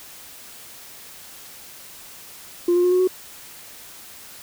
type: tone with pitch steps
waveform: sine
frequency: 349.2 / 354.3 / 359.4 / 364.7 / 370 Hz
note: F4 / F4 / F4 / F#4 / F#4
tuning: 0 / +25 / +50 / -25 / 0 cents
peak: -13 dBFS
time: 2.68-3.075 s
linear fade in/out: 5 ms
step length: 79 ms
effects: tanh soft clip ceiling -12 dBFS + white hiss -42 dBFS RMS until 4.42 s